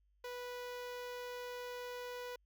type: tone with notch filter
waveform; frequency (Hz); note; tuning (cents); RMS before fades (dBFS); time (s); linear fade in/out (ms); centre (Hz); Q
sawtooth; 491.8; B4; -7; -45; 0.24-2.36; 5; 8600; 1.4
effects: added 50 Hz sine -70 dBFS peak until 2.45 s